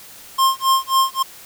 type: tone with tremolo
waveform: square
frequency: 1062 Hz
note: C6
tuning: 25 cents sharp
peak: -12 dBFS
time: 0.38-1.23 s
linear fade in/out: 10 ms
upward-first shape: sine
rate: 3.7 Hz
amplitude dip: 100%
effects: white hiss -41 dBFS RMS until 1.45 s